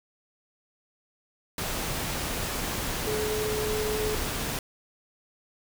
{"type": "tone in noise", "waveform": "sine", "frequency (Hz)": 427.8, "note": "A4", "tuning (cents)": -49, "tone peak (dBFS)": -28, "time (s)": [3.07, 4.15], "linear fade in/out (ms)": 2, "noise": "pink", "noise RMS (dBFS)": -31, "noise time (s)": [1.58, 4.59], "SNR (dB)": 0, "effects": []}